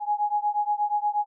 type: beating tone pair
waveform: sine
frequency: 829 / 837.4 Hz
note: G#5 / G#5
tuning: -3 / +14 cents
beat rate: 8.4 Hz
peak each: -25 / -26 dBFS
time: 0-1.26 s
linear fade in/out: 50 ms
effects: none